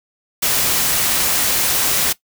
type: noise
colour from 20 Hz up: white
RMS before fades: -17 dBFS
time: 0.42-2.13 s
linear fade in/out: 10 ms
effects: noise-tail reverb RT60 0.1 s tail -18 dB re dry